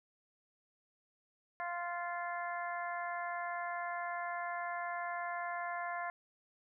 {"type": "harmonic tone", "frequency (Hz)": 348.1, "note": "F4", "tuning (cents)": -6, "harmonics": [2, 3, 4, 5, 6], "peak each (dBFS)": [-40, -42, -46, -44, -49], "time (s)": [1.6, 6.1], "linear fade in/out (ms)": 0, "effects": []}